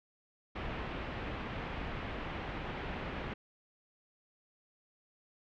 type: low-pass noise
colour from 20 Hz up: pink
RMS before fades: -40 dBFS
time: 0.55-3.34 s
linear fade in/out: 10 ms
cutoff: 2900 Hz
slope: 24 dB/octave
effects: none